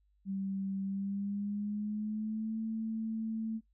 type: tone with pitch glide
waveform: sine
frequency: 194.3 to 221.9 Hz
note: G3 to A3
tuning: -15 to +15 cents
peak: -33 dBFS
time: 0.25-3.61 s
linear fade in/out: 50 ms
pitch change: +230 cents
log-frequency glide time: 0.83-2.59 s
effects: noise-tail reverb RT60 0.1 s tail -22 dB re dry + added 50 Hz sine -68 dBFS peak until 3.73 s